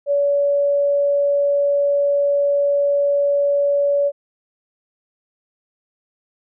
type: tone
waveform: sine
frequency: 569 Hz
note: C#5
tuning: 45 cents sharp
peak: -14 dBFS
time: 0.06-4.12 s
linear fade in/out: 50 ms
effects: none